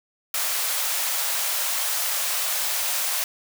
white high-pass noise, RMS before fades -25 dBFS, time 0.34-3.24 s, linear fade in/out 2 ms, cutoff 530 Hz, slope 48 dB/octave, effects none

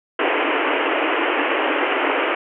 pink band-pass noise, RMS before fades -20 dBFS, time 0.19-2.35 s, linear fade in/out 5 ms, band 280 to 3000 Hz, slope 96 dB/octave, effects none

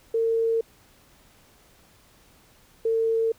sine tone pair in turn, 454.5 / 451.6 Hz, A#4 / A4, -44 / +45 cents, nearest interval unison, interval 11 cents, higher first, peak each -20 dBFS, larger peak neither, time 0.14-0.61 / 2.85-3.32 s, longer neither, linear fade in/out 5 ms, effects pink hiss -57 dBFS RMS until 3.38 s

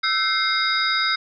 sine tone cluster, 1318 / 1533 / 2112 / 3766 / 4922 Hz, E6 / G6 / C7 / A#7 / D#8, -1 / -39 / +16 / +17 / -20 cents, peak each -25 dBFS, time 0.03-1.16 s, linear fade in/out 10 ms, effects none

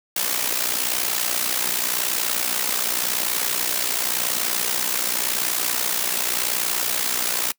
white noise with amplitude modulation, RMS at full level -20 dBFS, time 0.16-7.52 s, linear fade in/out 5 ms, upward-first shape sine, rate 60.9 Hz, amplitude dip 70%, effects noise-tail reverb RT60 0.1 s tail -24 dB re dry + high-pass 200 Hz 12 dB/octave

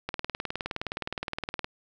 click train, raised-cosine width 0.3 ms, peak -15 dBFS, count 31, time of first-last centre 0.09-1.644 s, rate 19.3 Hz, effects none

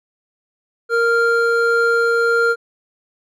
triangle tone pair together, 465.3 / 1394.3 Hz, A#4 / F6, -3 / -3 cents, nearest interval octave + perfect fifth, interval 1900 cents, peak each -14 dBFS, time 0.89-2.56 s, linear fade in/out 50 ms, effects none

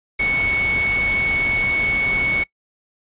sine tone in noise, 2218 Hz, C#7, in tune, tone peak -17 dBFS, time 0.19-2.44 s, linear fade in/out 10 ms, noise pink, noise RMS -28 dBFS, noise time 0.19-2.44 s, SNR +8 dB, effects noise-tail reverb RT60 0.1 s tail -22 dB re dry + resampled to 8000 Hz

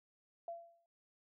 sine tone with exponential decay, 679 Hz, F5, 49 cents flat, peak -39 dBFS, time 0.48-0.86 s, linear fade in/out 2 ms, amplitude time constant 81 ms, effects noise-tail reverb RT60 0.3 s tail -21 dB re dry

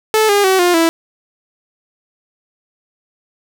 sawtooth tone with pitch steps, 435.4 / 406.2 / 379 / 353.7 / 330 Hz, A4 / G#4 / F#4 / F4 / E4, -18 / -38 / +42 / +22 / +2 cents, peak -6 dBFS, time 0.14-0.89 s, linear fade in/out 0 ms, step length 150 ms, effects none

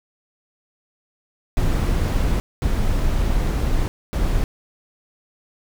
brown noise bursts at uneven times, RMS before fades -19 dBFS, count 3, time 1.57-2.4 / 2.62-3.88 / 4.13-4.44 s, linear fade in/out 0 ms, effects none

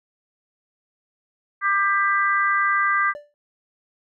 harmonic tone, 396.9 Hz, G4, 22 cents sharp, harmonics 3 / 4 / 5, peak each -20 / -22 / -24 dBFS, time 1.61-3.14 s, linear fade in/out 50 ms
triangle tone with exponential decay, 587 Hz, D5, 1 cent flat, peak -28 dBFS, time 3.15-3.34 s, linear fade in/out 0 ms, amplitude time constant 40 ms
effects none

